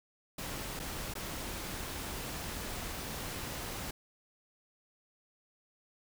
pink noise with dropouts, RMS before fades -40 dBFS, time 0.38-3.91 s, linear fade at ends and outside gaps 5 ms, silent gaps 0.793-0.798 / 1.139-1.152 s, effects none

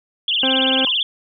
sine tone with vibrato, 3136 Hz, G7, in tune, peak -16 dBFS, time 0.28-1.03 s, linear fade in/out 2 ms, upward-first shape triangle, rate 18 Hz, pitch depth 250 cents each way
harmonic tone, 262.9 Hz, C4, 8 cents sharp, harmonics 1 / 2 / 3 / 4 / 5 / 6 / 8 / 9 / 10, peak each -21 / -23 / -27 / -33 / -37 / -28 / -41 / -36 / -42 dBFS, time 0.43-0.85 s, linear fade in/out 2 ms
triangle tone with exponential decay, 1023 Hz, C6, 39 cents flat, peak -24 dBFS, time 0.87-0.96 s, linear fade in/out 0 ms, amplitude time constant 19 ms
effects none

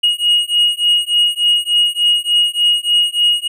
triangle beating tone pair, 2879 / 2882.4 Hz, F#7 / F#7, -48 / -46 cents, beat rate 3.4 Hz, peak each -13 dBFS, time 0.03-3.48 s, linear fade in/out 10 ms, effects none

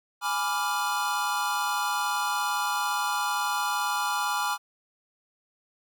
square chord, G# diminished seventh, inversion none, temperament equal, 830.6 / 987.8 / 1174.7 / 1396.9 Hz, G#5 / B5 / D6 / F6, 0 / 0 / 0 / 0 cents, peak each -32 dBFS, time 0.21-4.58 s, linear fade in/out 50 ms, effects none

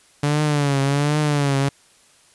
sawtooth tone with vibrato, 144.1 Hz, D3, 33 cents flat, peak -13 dBFS, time 0.23-1.69 s, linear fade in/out 5 ms, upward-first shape triangle, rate 1.3 Hz, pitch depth 97 cents each way, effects white hiss -54 dBFS RMS until 2.34 s + resampled to 24000 Hz

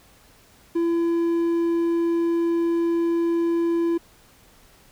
triangle tone, 337.2 Hz, E4, 39 cents sharp, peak -17 dBFS, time 0.75-3.98 s, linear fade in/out 10 ms, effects pink hiss -54 dBFS RMS until 4.91 s

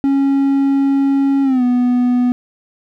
triangle tone with pitch glide, 275.3 to 246.7 Hz, C#4 to B3, -12 to -2 cents, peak -9 dBFS, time 0.04-2.32 s, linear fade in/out 0 ms, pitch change -190 cents, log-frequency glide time 1.43-1.63 s, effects none

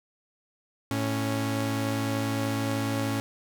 sawtooth tone pair together, 110 / 276.8 Hz, A2 / C#4, 0 / -2 cents, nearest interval octave + major third, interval 1598 cents, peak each -25 dBFS, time 0.91-3.2 s, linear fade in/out 0 ms, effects none

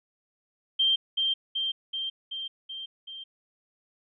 sine tone with echo, 3159 Hz, G7, 13 cents sharp, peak -20 dBFS, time 0.79-0.96 s, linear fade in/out 10 ms, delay 380 ms, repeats 6, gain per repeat -3 dB, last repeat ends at 3.24 s, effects none

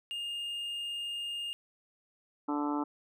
triangle tone, 2827 Hz, F7, 20 cents sharp, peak -33 dBFS, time 0.11-1.53 s, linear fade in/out 0 ms
harmonic tone, 146.5 Hz, D3, 4 cents flat, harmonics 2 / 3 / 4 / 5 / 6 / 7 / 8 / 9, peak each -31 / -43 / -45 / -44 / -37 / -42 / -44 / -42 dBFS, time 2.48-2.84 s, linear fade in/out 10 ms
effects none

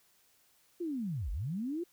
sine linear two-way sweep, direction down then up, 360.7 to 41.53 to 360.7 Hz, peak -33 dBFS, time 0.8-1.84 s, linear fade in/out 10 ms, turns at 1.31 s, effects white hiss -68 dBFS RMS until 1.92 s

